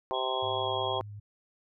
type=harmonic tone; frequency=130 Hz; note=C3; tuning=11 cents flat; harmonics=3 / 4 / 5 / 6 / 7 / 8; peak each=-36 / -36 / -36 / -36 / -36 / -36 dBFS; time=0.11-1.01 s; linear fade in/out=0 ms
type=tone with pitch glide; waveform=sine; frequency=3322 to 3297 Hz; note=G#7 to G#7; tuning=0 to -13 cents; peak=-35 dBFS; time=0.13-1 s; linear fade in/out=20 ms; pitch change=-13 cents; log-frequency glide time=0.62-0.7 s
type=tone with vibrato; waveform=sine; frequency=103.4 Hz; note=G#2; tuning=7 cents flat; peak=-40 dBFS; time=0.42-1.2 s; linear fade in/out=10 ms; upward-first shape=square; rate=8.1 Hz; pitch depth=8 cents each way
effects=none